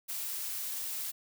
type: noise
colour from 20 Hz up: blue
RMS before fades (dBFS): -37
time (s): 0.08-1.12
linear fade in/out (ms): 20
effects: none